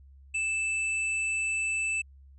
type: tone with hard clipping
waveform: sine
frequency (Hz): 2637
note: E7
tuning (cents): 0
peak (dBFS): -28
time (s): 0.34-2.02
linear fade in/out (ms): 10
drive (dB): 15
effects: added 68 Hz sine -50 dBFS peak until 2.38 s + resampled to 24000 Hz